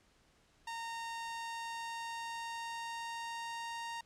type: tone with pitch glide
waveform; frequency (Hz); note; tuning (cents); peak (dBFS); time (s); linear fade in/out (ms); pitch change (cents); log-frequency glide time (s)
sawtooth; 921 to 928.5; A#5 to A#5; -21 to -7; -36; 0.67-4.01; 5; +14; 1.01-3.89
effects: pink hiss -69 dBFS RMS until 4.05 s + low-pass 8000 Hz 12 dB/octave